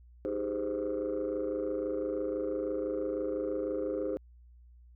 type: chord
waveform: sine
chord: Ab major seventh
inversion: second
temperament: just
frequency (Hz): 311.5 / 389.3 / 415.3 / 519.1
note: Eb4 / G4 / Ab4 / C5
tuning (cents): +2 / -12 / 0 / -14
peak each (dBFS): -35 / -37 / -35 / -33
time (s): 0.25-4.17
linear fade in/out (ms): 0
effects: tanh soft clip ceiling -25 dBFS + added 60 Hz sine -53 dBFS peak until 4.95 s